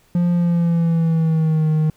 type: tone with pitch glide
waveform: triangle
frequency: 174.61 to 155.56 Hz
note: F3 to D#3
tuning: 0 to 0 cents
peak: -12 dBFS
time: 0.15-1.9 s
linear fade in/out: 2 ms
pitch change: -200 cents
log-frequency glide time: 0.32-1.69 s
effects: pink hiss -57 dBFS RMS until 1.96 s